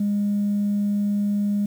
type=tone; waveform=sine; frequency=204.4 Hz; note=G#3; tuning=27 cents flat; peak=-18 dBFS; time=0-1.66 s; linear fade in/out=5 ms; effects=tanh soft clip ceiling -16 dBFS + 8-bit